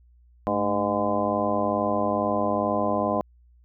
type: harmonic tone with a mistuned harmonic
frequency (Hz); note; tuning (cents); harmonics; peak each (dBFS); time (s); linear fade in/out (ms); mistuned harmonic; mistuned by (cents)
102.3; G#2; -26; 1 / 2 / 3 / 4 / 5 / 6 / 7 / 8 / 10; -38 / -29 / -31 / -35 / -30 / -27 / -30 / -34 / -29; 0.47-3.21; 0; 2; +85
effects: added 60 Hz sine -53 dBFS peak until 3.64 s